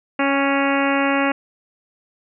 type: harmonic tone with a mistuned harmonic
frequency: 277.4 Hz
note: C#4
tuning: 1 cent sharp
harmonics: 1 / 2 / 3 / 4 / 5 / 6 / 7 / 8 / 9 / 10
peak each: -20 / -23 / -25 / -26 / -27 / -28 / -28 / -29 / -30 / -30 dBFS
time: 0.19-1.32 s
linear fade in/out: 5 ms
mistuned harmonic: 3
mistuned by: -16 cents
effects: none